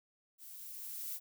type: noise with level ramp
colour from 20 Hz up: violet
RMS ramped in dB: -52 to -40 dBFS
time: 0.38-1.2 s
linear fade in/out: 50 ms
effects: none